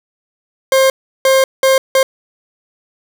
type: tone bursts at uneven times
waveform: 40% pulse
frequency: 531 Hz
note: C5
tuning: 25 cents sharp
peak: -7 dBFS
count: 4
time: 0.72-0.9 / 1.25-1.44 / 1.63-1.78 / 1.95-2.03 s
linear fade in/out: 2 ms
effects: none